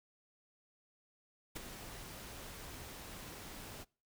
pink noise with ADSR envelope, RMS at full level -41 dBFS, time 1.55-3.85 s, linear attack 15 ms, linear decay 15 ms, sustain -8 dB, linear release 31 ms, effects noise-tail reverb RT60 0.4 s tail -26 dB re dry

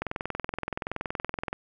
click train, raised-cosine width 0.5 ms, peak -15 dBFS, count 33, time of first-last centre 0.02-1.529 s, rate 21.2 Hz, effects none

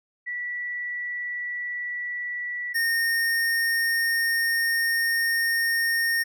sine / square tone pair in turn, 1953 / 1839.9 Hz, B6 / A#6, -20 / -23 cents, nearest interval minor second, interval 103 cents, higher first, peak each -28 / -22 dBFS, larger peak second, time 0.26-2.74 / 2.74-6.24 s, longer second, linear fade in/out 20 ms, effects none

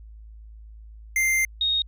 square / sine tone pair in turn, 2093 / 3729 Hz, C7 / A#7, 0 / 0 cents, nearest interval minor seventh, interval 1000 cents, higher second, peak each -20 dBFS, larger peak neither, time 1.16-1.45 / 1.61-1.82 s, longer first, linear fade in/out 2 ms, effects added 54 Hz sine -41 dBFS peak until 1.87 s

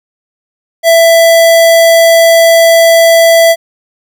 square tone, 664 Hz, E5, 12 cents sharp, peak -3 dBFS, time 0.83-3.56 s, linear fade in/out 50 ms, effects none

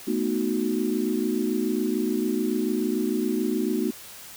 sine chord, B dominant seventh, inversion third, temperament equal, 220 / 246.9 / 311.1 / 370 Hz, A3 / B3 / D#4 / F#4, 0 / 0 / 0 / 0 cents, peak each -28 dBFS, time 0.07-3.91 s, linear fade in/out 10 ms, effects white hiss -43 dBFS RMS until 4.36 s

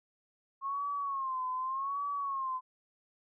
sine tone with vibrato, 1079 Hz, C#6, 47 cents flat, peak -32 dBFS, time 0.61-2.61 s, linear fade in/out 50 ms, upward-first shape sine, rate 0.85 Hz, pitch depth 100 cents each way, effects none

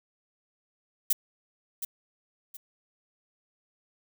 violet noise with echo, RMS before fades -23 dBFS, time 1.1-1.13 s, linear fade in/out 5 ms, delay 720 ms, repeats 2, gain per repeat -10 dB, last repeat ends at 2.57 s, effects none

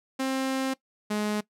sawtooth tone pair in turn, 265 / 210.3 Hz, C4 / G#3, +22 / +22 cents, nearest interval major third, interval 400 cents, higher first, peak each -22 dBFS, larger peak neither, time 0.19-0.74 / 1.1-1.41 s, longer first, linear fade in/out 10 ms, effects noise-tail reverb RT60 0.1 s tail -20 dB re dry + low-pass 12000 Hz 12 dB/octave

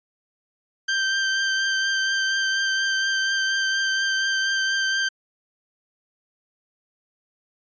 sawtooth tone with vibrato, 1568 Hz, G6, in tune, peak -17 dBFS, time 0.88-5.09 s, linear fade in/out 10 ms, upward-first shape triangle, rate 4.2 Hz, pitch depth 16 cents each way, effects resampled to 16000 Hz

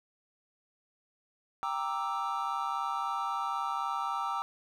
triangle chord, E half-diminished seventh, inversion first, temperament equal with one note detuned, 789.4 / 932.3 / 1174.7 / 1318.5 Hz, G5 / Bb5 / D6 / E6, +12 / 0 / 0 / 0 cents, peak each -35 / -35 / -34 / -34 dBFS, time 1.63-4.42 s, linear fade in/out 0 ms, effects none

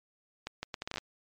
accelerating click train, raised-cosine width 0.2 ms, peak -18 dBFS, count 10, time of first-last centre 0.47-0.982 s, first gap 160 ms, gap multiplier 0.7, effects low-pass 7000 Hz 12 dB/octave + MP3 96 kbps

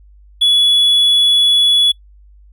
triangle tone, 3400 Hz, G#7, 40 cents sharp, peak -7 dBFS, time 0.41-1.92 s, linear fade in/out 10 ms, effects noise-tail reverb RT60 0.1 s tail -24 dB re dry + added 50 Hz sine -41 dBFS peak until 2.52 s

